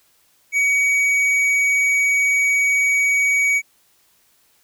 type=tone with tanh clipping; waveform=triangle; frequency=2259 Hz; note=C#7; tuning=32 cents sharp; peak=-16 dBFS; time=0.52-3.62 s; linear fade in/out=50 ms; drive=12 dB; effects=white hiss -59 dBFS RMS until 4.63 s